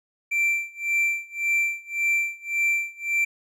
triangle tone with tremolo, 2349 Hz, D7, in tune, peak -17 dBFS, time 0.31-3.25 s, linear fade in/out 10 ms, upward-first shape sine, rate 1.8 Hz, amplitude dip 95%, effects none

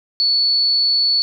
sine tone, 4435 Hz, C#8, in tune, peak -13 dBFS, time 0.2-1.22 s, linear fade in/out 0 ms, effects none

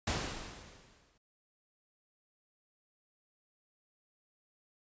pink noise with exponential decay, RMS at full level -32 dBFS, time 0.07-1.18 s, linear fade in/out 5 ms, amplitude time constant 240 ms, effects resampled to 16000 Hz

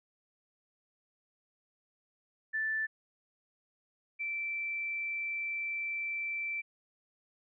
sine tone pair in turn, 1760 / 2335 Hz, A6 / D7, 0 / -11 cents, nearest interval perfect fourth, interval 489 cents, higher second, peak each -30 / -33 dBFS, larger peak first, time 2.53-2.87 / 4.19-6.62 s, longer second, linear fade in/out 20 ms, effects none

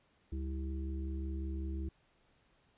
harmonic tone with a mistuned harmonic, 65.41 Hz, C2, in tune, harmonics 1 / 3 / 5 / 6, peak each -36 / -47 / -45 / -56 dBFS, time 0.32-1.89 s, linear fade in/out 5 ms, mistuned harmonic 1, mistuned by +140 cents, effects pink hiss -71 dBFS RMS until 2.77 s + resampled to 8000 Hz

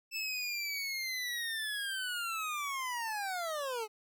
25% pulse linear sweep, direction down, 2647 to 415.7 Hz, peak -31 dBFS, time 0.11-3.88 s, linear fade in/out 50 ms, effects none

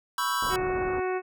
square chord, C# half-diminished seventh, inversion third, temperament equal, 987.8 / 1108.7 / 1318.5 / 1568 Hz, B5 / C#6 / E6 / G6, 0 / 0 / 0 / 0 cents, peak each -31 / -31 / -32 / -34 dBFS, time 0.18-0.56 s, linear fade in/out 2 ms
pink low-pass noise, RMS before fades -37 dBFS, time 0.42-1 s, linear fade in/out 2 ms, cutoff 1500 Hz, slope 48 dB/octave
harmonic tone, 370 Hz, F#4, in tune, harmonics 1 / 2 / 3 / 4 / 5 / 6 / 7, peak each -27 / -33 / -37 / -39 / -41 / -43 / -44 dBFS, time 0.49-1.22 s, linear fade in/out 50 ms
effects none

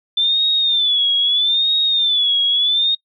sine tone with vibrato, 3526 Hz, A7, 3 cents sharp, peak -13 dBFS, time 0.17-2.95 s, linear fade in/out 5 ms, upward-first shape sine, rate 0.78 Hz, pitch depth 110 cents each way, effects noise-tail reverb RT60 0.1 s tail -26 dB re dry

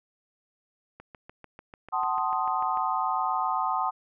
click train, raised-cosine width 0.5 ms, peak -29 dBFS, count 13, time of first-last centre 1-2.773 s, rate 6.77 Hz
sine chord, F# diminished seventh, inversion none, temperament equal with one note detuned, 752.1 / 880 / 1046.5 / 1244.5 Hz, F#5 / A5 / C6 / Eb6, +28 / 0 / 0 / 0 cents, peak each -30 dBFS, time 1.92-3.91 s, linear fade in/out 20 ms
effects none

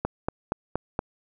click train, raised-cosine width 1 ms, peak -11 dBFS, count 5, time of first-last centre 0.05-0.991 s, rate 4.25 Hz, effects none

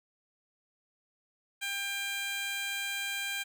15% pulse tone with high-pass filter, 797 Hz, G5, 28 cents sharp, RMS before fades -35 dBFS, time 1.61-3.44 s, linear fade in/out 20 ms, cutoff 1800 Hz, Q 0.89, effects none

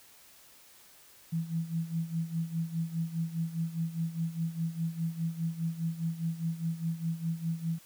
sine tone with tremolo, 164.81 Hz, E3, in tune, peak -27 dBFS, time 1.32-7.79 s, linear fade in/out 10 ms, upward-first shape sine, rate 4.9 Hz, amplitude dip 80%, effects white hiss -57 dBFS RMS until 7.85 s

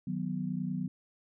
sine chord, B major, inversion first, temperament equal, 155.56 / 185 / 246.9 Hz, D#3 / F#3 / B3, 0 / 0 / 0 cents, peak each -37 / -34 / -37 dBFS, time 0.07-0.88 s, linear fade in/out 5 ms, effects none

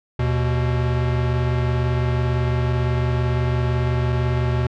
square tone pair together, 77.78 / 123.66 Hz, D#2 / B2, 0 / +3 cents, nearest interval minor sixth, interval 803 cents, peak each -24 / -20 dBFS, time 0.19-4.67 s, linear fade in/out 5 ms, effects low-pass 3000 Hz 12 dB/octave

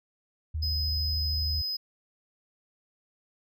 sine tone with vibrato, 77.9 Hz, D#2, 3 cents sharp, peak -28 dBFS, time 0.54-1.62 s, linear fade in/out 10 ms, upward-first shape square, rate 13 Hz, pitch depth 20 cents each way
triangle tone, 5040 Hz, D#8, 21 cents sharp, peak -28 dBFS, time 0.62-1.77 s, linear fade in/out 10 ms
effects none

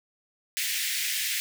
pink high-pass noise, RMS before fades -29 dBFS, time 0.57-1.4 s, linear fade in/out 0 ms, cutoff 1800 Hz, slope 48 dB/octave, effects none

